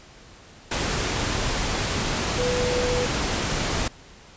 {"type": "tone in noise", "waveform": "sine", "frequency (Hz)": 493.9, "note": "B4", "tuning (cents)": 0, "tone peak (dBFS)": -23, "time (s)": [2.38, 3.06], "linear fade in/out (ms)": 5, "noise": "pink", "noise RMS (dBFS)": -25, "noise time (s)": [0.71, 3.88], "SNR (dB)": -1, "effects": ["pink hiss -48 dBFS RMS until 4.36 s", "resampled to 16000 Hz"]}